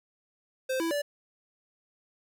square tone with pitch steps, 521 / 330.9 / 580 Hz, C5 / E4 / D5, -7 / +7 / -22 cents, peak -28 dBFS, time 0.69-1.02 s, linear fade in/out 10 ms, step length 110 ms, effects none

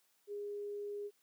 sine tone, 410 Hz, G#4, 22 cents flat, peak -39 dBFS, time 0.27-1.11 s, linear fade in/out 50 ms, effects white hiss -74 dBFS RMS until 1.22 s + high-pass 200 Hz 12 dB/octave

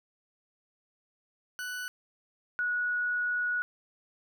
40% pulse / sine tone pair in turn, 1485 / 1462 Hz, F#6 / F#6, +6 / -21 cents, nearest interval unison, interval 27 cents, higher first, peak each -34 / -27 dBFS, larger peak second, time 1.59-1.88 / 2.59-3.62 s, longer second, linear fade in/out 0 ms, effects none

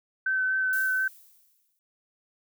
sine tone with vibrato, 1530 Hz, G6, 42 cents flat, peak -23 dBFS, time 0.26-1.08 s, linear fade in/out 5 ms, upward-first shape sine, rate 4.1 Hz, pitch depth 14 cents each way
violet noise with exponential decay, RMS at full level -36 dBFS, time 0.73-1.79 s, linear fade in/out 0 ms, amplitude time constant 230 ms
effects none

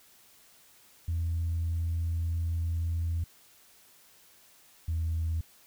sine tone pair in turn, 83.5 / 81.55 Hz, E2 / E2, +23 / -18 cents, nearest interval unison, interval 41 cents, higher first, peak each -26 dBFS, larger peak neither, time 1.08-3.24 / 4.88-5.41 s, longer first, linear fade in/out 5 ms, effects tanh soft clip ceiling -24 dBFS + white hiss -59 dBFS RMS until 5.66 s

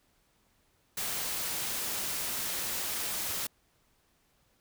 white noise, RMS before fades -34 dBFS, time 0.97-3.47 s, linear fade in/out 5 ms, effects pink hiss -70 dBFS RMS until 4.6 s

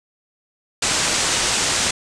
white low-pass noise, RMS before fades -20 dBFS, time 0.82-1.91 s, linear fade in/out 5 ms, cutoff 8600 Hz, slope 48 dB/octave, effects none

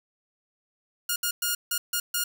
5% pulse tone bursts at uneven times, 1427 Hz, F6, 37 cents sharp, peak -13 dBFS, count 6, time 1.09-1.16 / 1.23-1.31 / 1.42-1.55 / 1.71-1.78 / 1.93-2 / 2.14-2.24 s, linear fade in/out 5 ms, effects none

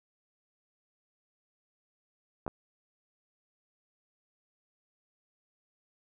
clicks, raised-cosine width 1 ms, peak -21 dBFS, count 2, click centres 2.465 / 2.479 s, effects none

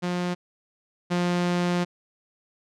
sawtooth tone pair in turn, 177.7 / 176.37 Hz, F3 / F3, +30 / +17 cents, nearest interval unison, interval 13 cents, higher first, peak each -21 / -18 dBFS, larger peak second, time 0.02-0.35 / 1.1-1.85 s, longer second, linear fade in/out 20 ms, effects low-pass 6000 Hz 12 dB/octave

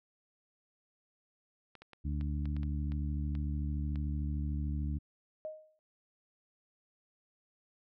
clicks, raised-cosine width 0.3 ms, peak -35 dBFS, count 10, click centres 1.753 / 1.82 / 1.933 / 2.211 / 2.456 / 2.566 / 2.632 / 2.92 / 3.352 / 3.958 s
harmonic tone, 73.42 Hz, D2, in tune, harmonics 1 / 2 / 3 / 4, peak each -33 / -39 / -43 / -45 dBFS, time 2.04-4.99 s, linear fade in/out 20 ms
sine tone with exponential decay, 622.3 Hz, D#5, in tune, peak -35 dBFS, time 5.45-5.79 s, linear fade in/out 0 ms, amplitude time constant 72 ms
effects none

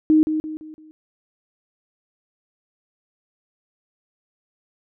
sine tone with echo, 311.1 Hz, D#4, in tune, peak -11 dBFS, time 0.1-0.23 s, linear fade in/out 0 ms, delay 170 ms, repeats 4, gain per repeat -8 dB, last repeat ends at 0.91 s, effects none

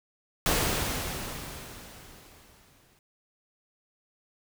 pink noise with exponential decay, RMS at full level -24 dBFS, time 0.46-2.99 s, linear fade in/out 1 ms, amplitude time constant 550 ms, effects none

